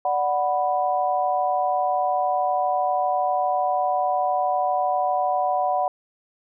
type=chord; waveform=sine; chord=B minor; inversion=first; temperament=equal; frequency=587.3 / 740 / 987.8 Hz; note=D5 / F#5 / B5; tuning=0 / 0 / 0 cents; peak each=-26 / -21 / -27 dBFS; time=0.05-5.88 s; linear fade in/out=2 ms; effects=none